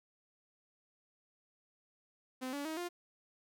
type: tone with pitch steps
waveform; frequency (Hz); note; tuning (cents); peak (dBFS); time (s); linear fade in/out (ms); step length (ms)
sawtooth; 257.2 / 285.4 / 316.7 / 351.3; C4 / D4 / D#4 / F4; -30 / -49 / +31 / +10; -34; 2.41-2.89; 20; 120
effects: none